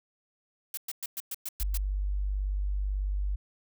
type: noise bursts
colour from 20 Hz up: blue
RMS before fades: -35 dBFS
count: 8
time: 0.74-1.774 s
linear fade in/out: 2 ms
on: 33 ms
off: 110 ms
type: tone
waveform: sine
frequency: 49.09 Hz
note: G1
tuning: 3 cents sharp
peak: -27 dBFS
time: 1.6-3.36 s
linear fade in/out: 10 ms
effects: none

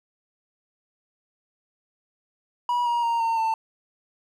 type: tone with pitch steps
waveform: triangle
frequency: 969 / 949.6 / 930.6 / 912 / 893.7 Hz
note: B5 / A#5 / A#5 / A#5 / A5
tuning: -33 / +32 / -3 / -38 / +27 cents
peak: -19 dBFS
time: 2.69-3.54 s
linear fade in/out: 2 ms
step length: 170 ms
effects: none

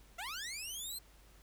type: linear sweep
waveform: 15% pulse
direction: up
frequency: 647 to 4225 Hz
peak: -34 dBFS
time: 0.18-0.99 s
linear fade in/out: 10 ms
effects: added 50 Hz sine -60 dBFS peak until 1.42 s + pink hiss -64 dBFS RMS until 1.42 s

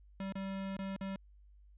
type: tone with dropouts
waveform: square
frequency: 193.6 Hz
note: G3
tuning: 21 cents flat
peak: -38 dBFS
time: 0.2-1.16 s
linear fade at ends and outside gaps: 2 ms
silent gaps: 0.324-0.354 / 0.768-0.79 / 0.964-1.01 s
effects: added 50 Hz sine -57 dBFS peak until 1.77 s + resampled to 8000 Hz

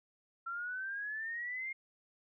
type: exponential sweep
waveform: sine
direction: up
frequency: 1354 to 2139 Hz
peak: -37 dBFS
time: 0.46-1.73 s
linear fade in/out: 10 ms
effects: none

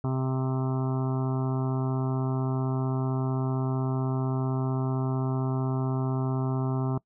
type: harmonic tone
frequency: 130.81 Hz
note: C3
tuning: in tune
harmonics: 1 / 2 / 3 / 5 / 6 / 7 / 8 / 9 / 10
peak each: -26 / -32 / -36 / -40 / -42 / -43 / -44 / -45 / -46 dBFS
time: 0.04-6.98 s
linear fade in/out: 2 ms
effects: noise-tail reverb RT60 0.1 s tail -23 dB re dry

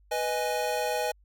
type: chord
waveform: square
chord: G# minor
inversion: first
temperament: equal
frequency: 493.9 / 622.3 / 830.6 Hz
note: B4 / D#5 / G#5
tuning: 0 / 0 / 0 cents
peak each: -32 dBFS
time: 0.11-1.12 s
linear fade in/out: 10 ms
effects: added 50 Hz sine -57 dBFS peak until 1.24 s

